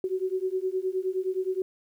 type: beating tone pair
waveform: sine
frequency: 370 / 379.6 Hz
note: F#4 / F#4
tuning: 0 / +44 cents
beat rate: 9.6 Hz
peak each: -29 dBFS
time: 0.04-1.62 s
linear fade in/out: 2 ms
effects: 10-bit